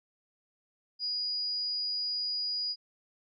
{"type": "tone", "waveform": "sine", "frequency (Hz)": 4899, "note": "D#8", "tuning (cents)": -28, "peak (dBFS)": -30, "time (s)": [0.99, 2.76], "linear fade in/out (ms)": 50, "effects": []}